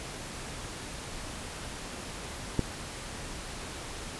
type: click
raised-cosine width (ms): 3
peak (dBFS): -12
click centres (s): 2.593
effects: pink hiss -40 dBFS RMS until 4.19 s + resampled to 24000 Hz